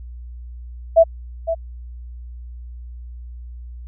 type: tone with echo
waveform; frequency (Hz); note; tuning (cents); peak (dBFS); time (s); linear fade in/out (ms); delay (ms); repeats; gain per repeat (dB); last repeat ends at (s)
sine; 659.3; E5; 0; -6; 0.96-1.04; 20; 510; 1; -11; 1.55
effects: added 60 Hz sine -32 dBFS peak until 3.87 s